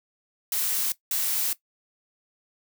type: noise bursts at uneven times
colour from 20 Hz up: blue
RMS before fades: -26 dBFS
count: 2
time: 0.52-0.92 / 1.11-1.53 s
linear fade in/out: 2 ms
effects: noise-tail reverb RT60 0.1 s tail -17 dB re dry